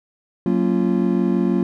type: chord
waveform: triangle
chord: Gb major seventh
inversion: none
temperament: just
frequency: 185 / 231.2 / 277.5 / 346.9 Hz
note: Gb3 / Bb3 / Db4 / F4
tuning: 0 / -14 / +2 / -12 cents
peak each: -18 / -19 / -22 / -20 dBFS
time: 0.46-1.63 s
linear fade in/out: 2 ms
effects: none